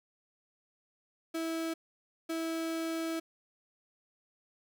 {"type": "tone bursts at uneven times", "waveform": "35% pulse", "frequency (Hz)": 326.6, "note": "E4", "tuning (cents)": -16, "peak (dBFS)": -31, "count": 2, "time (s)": [[1.34, 1.74], [2.29, 3.2]], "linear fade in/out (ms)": 10, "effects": []}